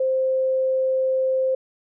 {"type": "tone", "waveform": "sine", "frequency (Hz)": 523.3, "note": "C5", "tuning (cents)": 0, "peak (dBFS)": -18, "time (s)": [0, 1.55], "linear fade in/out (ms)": 5, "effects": []}